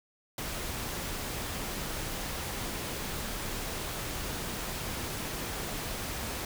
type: noise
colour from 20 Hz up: pink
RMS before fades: -36 dBFS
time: 0.38-6.45 s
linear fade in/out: 2 ms
effects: none